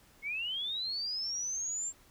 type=linear sweep; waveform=sine; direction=up; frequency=2140 to 7459 Hz; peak=-33 dBFS; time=0.22-1.93 s; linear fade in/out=50 ms; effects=pink hiss -62 dBFS RMS until 2.1 s